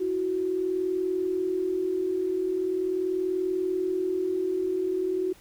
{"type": "tone pair together", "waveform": "sine", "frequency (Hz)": [330, 370.4], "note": ["E4", "F#4"], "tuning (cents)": [2, 2], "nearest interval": "major second", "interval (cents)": 200, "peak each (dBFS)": [-32, -25], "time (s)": [0, 5.33], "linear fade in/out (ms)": 10, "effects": ["pink hiss -55 dBFS RMS until 5.4 s"]}